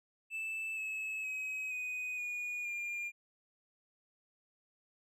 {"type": "tone with pitch steps", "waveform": "triangle", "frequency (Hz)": [2637, 2589, 2541, 2495, 2449, 2404], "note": ["E7", "E7", "D#7", "D#7", "D#7", "D7"], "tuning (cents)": [0, -32, 36, 4, -28, 40], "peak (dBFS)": -35, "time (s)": [0.3, 3.12], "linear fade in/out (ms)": 50, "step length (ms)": 470, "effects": []}